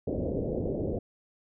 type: low-pass noise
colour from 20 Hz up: white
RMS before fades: -31 dBFS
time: 0.07-0.99 s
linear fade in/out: 5 ms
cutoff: 570 Hz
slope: 48 dB/octave
effects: none